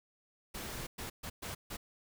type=noise bursts at uneven times; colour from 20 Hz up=pink; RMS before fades=-42 dBFS; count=5; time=0.54-0.87 / 0.98-1.1 / 1.23-1.3 / 1.42-1.55 / 1.7-1.77 s; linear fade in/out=10 ms; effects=none